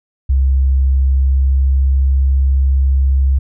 sine tone with pitch glide, 66.7 to 67.24 Hz, C2 to C2, +34 to +48 cents, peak -9 dBFS, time 0.29-3.39 s, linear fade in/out 10 ms, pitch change +14 cents, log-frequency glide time 0.92-2.07 s, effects none

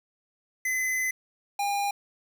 square tone pair in turn, 2031 / 807.6 Hz, B6 / G#5, +48 / -49 cents, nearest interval octave + major third, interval 1597 cents, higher first, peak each -26 / -26 dBFS, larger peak neither, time 0.65-1.11 / 1.59-1.91 s, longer first, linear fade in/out 5 ms, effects 9-bit

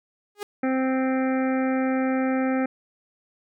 sawtooth tone with exponential growth, 411.8 Hz, G#4, 15 cents flat, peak -23 dBFS, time 0.35-0.43 s, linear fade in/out 2 ms, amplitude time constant 16 ms
harmonic tone, 261.6 Hz, C4, in tune, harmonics 1 / 2 / 3 / 5 / 6 / 7 / 8 / 9, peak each -22 / -28 / -32 / -36 / -38 / -39 / -40 / -41 dBFS, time 0.63-2.66 s, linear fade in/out 5 ms
effects none

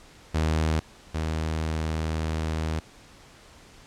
sawtooth tone pair in turn, 78.9 / 79.24 Hz, D#2 / D#2, +25 / +32 cents, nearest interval unison, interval 7 cents, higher second, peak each -18 / -22 dBFS, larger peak first, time 0.34-0.8 / 1.14-2.8 s, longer second, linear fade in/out 10 ms, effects pink hiss -51 dBFS RMS until 3.86 s + low-pass 8000 Hz 12 dB/octave

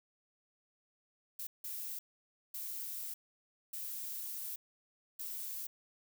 violet noise bursts at uneven times, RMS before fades -42 dBFS, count 5, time 1.39-1.47 / 1.64-1.99 / 2.54-3.14 / 3.73-4.56 / 5.19-5.67 s, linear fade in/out 5 ms, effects none

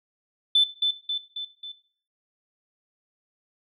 sine tone with echo, 3520 Hz, A7, in tune, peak -14 dBFS, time 0.55-0.64 s, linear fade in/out 5 ms, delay 270 ms, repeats 4, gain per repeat -5 dB, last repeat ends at 1.72 s, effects noise-tail reverb RT60 0.5 s tail -17 dB re dry + tanh soft clip ceiling -10 dBFS

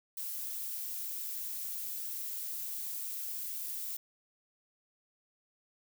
violet noise, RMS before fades -39 dBFS, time 0.17-3.97 s, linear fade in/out 5 ms, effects none

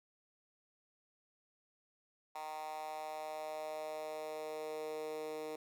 10% pulse tone with high-pass filter sweep, 154.9 Hz, D#3, 7 cents flat, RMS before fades -43 dBFS, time 2.35-5.56 s, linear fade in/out 5 ms, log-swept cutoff 840 to 400 Hz, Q 3.9, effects none

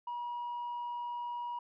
sine tone, 961 Hz, B5, 48 cents flat, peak -34 dBFS, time 0.07-1.59 s, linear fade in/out 5 ms, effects tanh soft clip ceiling -34 dBFS

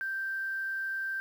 sine tone with quantisation, 1568 Hz, G6, in tune, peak -31 dBFS, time 0.01-1.2 s, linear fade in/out 0 ms, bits 9, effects none

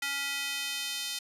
square tone with high-pass filter sweep, 280 Hz, C#4, 18 cents sharp, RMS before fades -34 dBFS, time 0.02-1.19 s, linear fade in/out 5 ms, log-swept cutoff 1900 to 3600 Hz, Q 1.5, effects resampled to 32000 Hz

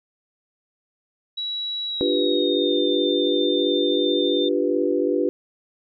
sine tone with pitch glide, 3900 to 3597 Hz, B7 to A7, -23 to +37 cents, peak -25 dBFS, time 1.37-4.49 s, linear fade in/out 10 ms, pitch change -140 cents, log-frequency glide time 1.86-2.83 s
sine chord, G dominant seventh, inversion second, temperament equal, 293.7 / 349.2 / 392 / 493.9 Hz, D4 / F4 / G4 / B4, 0 / 0 / 0 / 0 cents, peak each -24 dBFS, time 2.01-5.29 s, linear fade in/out 0 ms
effects none

